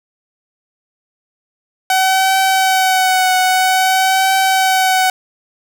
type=tone with vibrato; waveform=sawtooth; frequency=754 Hz; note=F#5; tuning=32 cents sharp; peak=-7 dBFS; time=1.9-5.1 s; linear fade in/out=2 ms; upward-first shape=triangle; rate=0.51 Hz; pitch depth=30 cents each way; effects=8-bit